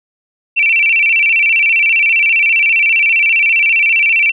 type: tone with vibrato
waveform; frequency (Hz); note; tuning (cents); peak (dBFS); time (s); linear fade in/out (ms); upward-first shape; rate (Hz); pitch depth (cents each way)
sine; 2504; D#7; +10; -8; 0.56-4.32; 20; square; 15; 130
effects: none